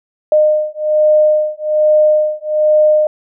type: beating tone pair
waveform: sine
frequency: 610 / 611.2 Hz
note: D#5 / D#5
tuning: -34 / -31 cents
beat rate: 1.2 Hz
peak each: -12 dBFS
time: 0.32-3.07 s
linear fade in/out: 2 ms
effects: none